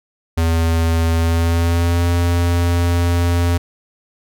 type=tone with pitch glide; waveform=square; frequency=82.5 to 86.45 Hz; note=E2 to F2; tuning=+2 to -17 cents; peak=-14 dBFS; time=0.37-3.58 s; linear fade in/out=10 ms; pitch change=+81 cents; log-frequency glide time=1.15-2.08 s; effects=none